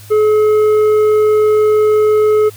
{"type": "tone with tanh clipping", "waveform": "triangle", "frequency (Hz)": 426.9, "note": "G#4", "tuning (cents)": 48, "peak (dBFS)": -9, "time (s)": [0.1, 2.5], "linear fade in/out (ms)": 20, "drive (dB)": 11, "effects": ["added 103 Hz sine -35 dBFS peak until 2.56 s", "white hiss -40 dBFS RMS until 2.56 s"]}